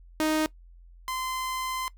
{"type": "tone pair in turn", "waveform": "sawtooth", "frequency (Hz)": [311.1, 1033.8], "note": ["D#4", "C6"], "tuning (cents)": [0, -21], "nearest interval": "octave + major sixth", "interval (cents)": 2079, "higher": "second", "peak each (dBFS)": [-19, -26], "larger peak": "first", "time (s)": [[0.2, 0.46], [1.08, 1.88]], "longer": "second", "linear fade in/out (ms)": 0, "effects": ["noise-tail reverb RT60 0.1 s tail -20 dB re dry", "added 43 Hz sine -48 dBFS peak until 1.97 s"]}